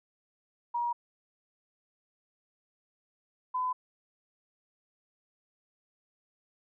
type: tone pair in turn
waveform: sine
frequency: 953 / 1009.7 Hz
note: A#5 / B5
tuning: +38 / +38 cents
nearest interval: minor second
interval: 100 cents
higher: second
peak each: -28 dBFS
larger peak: neither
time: 0.74-0.93 / 3.54-3.73 s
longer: neither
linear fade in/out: 10 ms
effects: none